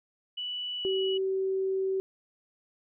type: tone with pitch glide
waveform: sine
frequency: 2960 to 2933 Hz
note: F#7 to F#7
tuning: 0 to -16 cents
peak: -32 dBFS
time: 0.37-1.18 s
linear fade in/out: 10 ms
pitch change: -16 cents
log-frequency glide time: 0.77-0.89 s
type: tone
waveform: sine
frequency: 382.7 Hz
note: G4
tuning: 42 cents flat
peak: -26 dBFS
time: 0.85-2 s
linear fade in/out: 0 ms
effects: none